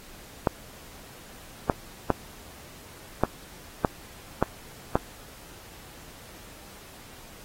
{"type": "clicks", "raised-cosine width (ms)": 1, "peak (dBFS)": -5, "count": 7, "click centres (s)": [0.472, 1.698, 2.103, 3.236, 3.848, 4.426, 4.955], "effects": ["pink hiss -48 dBFS RMS until 7.44 s", "AAC 48 kbps"]}